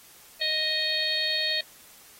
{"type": "harmonic tone with a mistuned harmonic", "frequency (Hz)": 622.3, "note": "D#5", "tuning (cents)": 0, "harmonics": [1, 3, 4, 5, 6, 7], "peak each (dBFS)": [-37, -31, -35, -33, -30, -28], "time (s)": [0.41, 1.61], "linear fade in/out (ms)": 5, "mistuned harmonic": 5, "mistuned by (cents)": 42, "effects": ["white hiss -52 dBFS RMS until 2.19 s", "AAC 48 kbps"]}